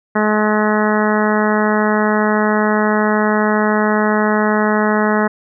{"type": "harmonic tone", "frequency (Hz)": 212.6, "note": "G#3", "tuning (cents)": 41, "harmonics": [1, 2, 3, 4, 5, 6, 7, 8, 9], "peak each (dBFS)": [-16, -19, -21, -22, -23, -24, -24, -25, -26], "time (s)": [0.15, 5.28], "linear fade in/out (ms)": 10, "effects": []}